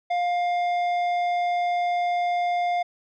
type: tone with tanh clipping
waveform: sine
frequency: 705 Hz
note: F5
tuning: 16 cents sharp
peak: -23 dBFS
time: 0.1-2.83 s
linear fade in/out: 10 ms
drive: 10 dB
effects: none